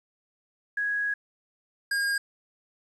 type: tone pair in turn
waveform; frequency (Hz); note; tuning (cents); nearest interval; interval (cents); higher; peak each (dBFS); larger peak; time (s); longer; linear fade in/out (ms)
sine / square; 1661.2 / 1621.4; G#6 / G#6; 0 / -42; unison; 42; first; -25; neither; 0.77-1.14 / 1.91-2.18; first; 5
effects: resampled to 24000 Hz + 10-bit